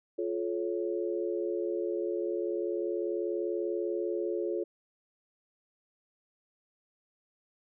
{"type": "chord", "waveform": "sine", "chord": "F augmented", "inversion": "none", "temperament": "equal with one note detuned", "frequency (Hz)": [349.2, 429.5, 554.4], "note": ["F4", "A4", "C#5"], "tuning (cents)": [0, -42, 0], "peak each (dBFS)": [-32, -34, -37], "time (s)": [0.18, 4.64], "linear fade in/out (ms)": 10, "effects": []}